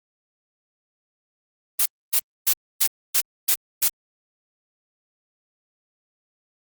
blue noise bursts, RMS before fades -18 dBFS, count 7, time 1.79-3.886 s, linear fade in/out 10 ms, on 68 ms, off 270 ms, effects Opus 24 kbps

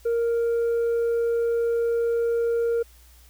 sine tone with tanh clipping, 466.2 Hz, A#4, in tune, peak -21 dBFS, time 0.05-2.83 s, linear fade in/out 10 ms, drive 2 dB, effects added 60 Hz sine -50 dBFS peak until 3.29 s + white hiss -56 dBFS RMS until 3.29 s

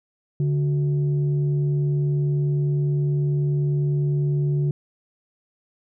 sine tone pair together, 145 / 365.4 Hz, D3 / F#4, -22 / -22 cents, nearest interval octave + major third, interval 1600 cents, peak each -18 / -30 dBFS, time 0.4-4.71 s, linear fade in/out 2 ms, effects tanh soft clip ceiling -13 dBFS

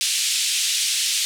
pink band-pass noise, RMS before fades -22 dBFS, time 0.01-1.25 s, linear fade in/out 0 ms, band 2800 to 9800 Hz, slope 24 dB/octave, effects none

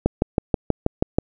click train, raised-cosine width 2 ms, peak -3 dBFS, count 8, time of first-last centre 0.06-1.185 s, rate 6.22 Hz, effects none

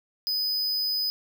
square tone, 5000 Hz, D#8, 8 cents sharp, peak -25 dBFS, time 0.27-1.1 s, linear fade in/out 0 ms, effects none

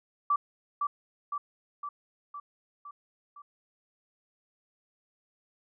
sine tone with echo, 1160 Hz, D6, 22 cents flat, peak -22 dBFS, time 0.3-0.36 s, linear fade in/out 5 ms, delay 510 ms, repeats 6, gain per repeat -4 dB, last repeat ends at 3.42 s, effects none

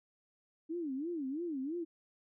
sine tone with vibrato, 302.5 Hz, D#4, 49 cents flat, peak -35 dBFS, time 0.69-1.85 s, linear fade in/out 20 ms, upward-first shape sine, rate 3 Hz, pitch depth 260 cents each way, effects none

